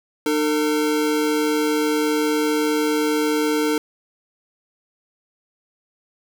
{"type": "tone pair together", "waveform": "square", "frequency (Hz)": [303.2, 452.5], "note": ["D#4", "A4"], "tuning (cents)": [-45, 48], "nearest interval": "perfect fifth", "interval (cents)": 693, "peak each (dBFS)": [-21, -22], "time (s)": [0.26, 3.78], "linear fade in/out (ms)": 2, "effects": []}